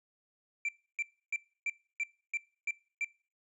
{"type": "tone bursts", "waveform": "triangle", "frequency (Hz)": 2349, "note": "D7", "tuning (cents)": 0, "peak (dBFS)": -29, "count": 8, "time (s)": [0.65, 3.046], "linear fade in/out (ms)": 2, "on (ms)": 37, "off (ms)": 300, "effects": ["noise-tail reverb RT60 0.4 s tail -22 dB re dry", "resampled to 24000 Hz"]}